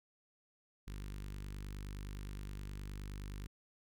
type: tone with notch filter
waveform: sawtooth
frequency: 49.61 Hz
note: G1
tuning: 21 cents sharp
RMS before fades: -45 dBFS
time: 0.87-3.47 s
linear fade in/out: 10 ms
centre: 660 Hz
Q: 0.61
effects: none